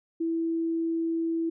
sine tone, 329.6 Hz, E4, in tune, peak -25 dBFS, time 0.2-1.5 s, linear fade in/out 10 ms, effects none

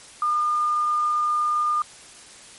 sine tone, 1211 Hz, D#6, 47 cents flat, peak -19 dBFS, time 0.22-1.82 s, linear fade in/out 2 ms, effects white hiss -45 dBFS RMS until 2.58 s + MP3 48 kbps

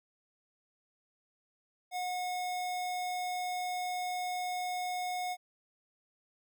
square tone, 726 Hz, F#5, 33 cents flat, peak -34 dBFS, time 1.91-5.37 s, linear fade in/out 50 ms, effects none

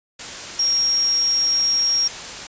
sine tone in noise, 5588 Hz, F8, in tune, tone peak -16 dBFS, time 0.59-2.08 s, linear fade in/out 5 ms, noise white, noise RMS -32 dBFS, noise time 0.19-2.47 s, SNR +13 dB, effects resampled to 16000 Hz

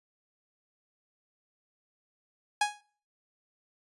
sawtooth tone with exponential decay, 830.6 Hz, G#5, in tune, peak -17 dBFS, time 2.61-2.81 s, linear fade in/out 5 ms, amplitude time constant 42 ms, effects noise-tail reverb RT60 0.4 s tail -18 dB re dry + resampled to 24000 Hz

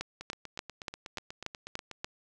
two click trains, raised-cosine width 0.2 ms, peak -17 / -24 dBFS, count 8 / 15, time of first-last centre 0.01-2.045 / 0.21-1.913 s, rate 3.44 / 8.22 Hz, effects none

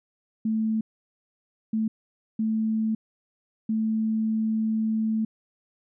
sine tone bursts at uneven times, 220 Hz, A3, in tune, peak -22 dBFS, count 4, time 0.45-0.81 / 1.73-1.88 / 2.39-2.95 / 3.69-5.25 s, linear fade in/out 5 ms, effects none

